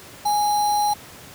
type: tone with sample-and-hold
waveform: sine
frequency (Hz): 831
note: G#5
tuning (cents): +1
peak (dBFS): -17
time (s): 0.25-0.94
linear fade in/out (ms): 10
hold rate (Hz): 4900
effects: pink hiss -42 dBFS RMS until 1.34 s + high-pass 80 Hz 12 dB/octave